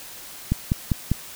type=click train; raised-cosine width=5 ms; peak=-7 dBFS; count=4; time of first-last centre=0.52-1.116 s; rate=5.03 Hz; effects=white hiss -40 dBFS RMS until 1.35 s